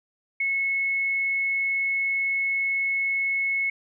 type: tone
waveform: sine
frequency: 2191 Hz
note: C#7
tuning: 21 cents flat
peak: -22 dBFS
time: 0.4-3.7 s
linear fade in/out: 5 ms
effects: none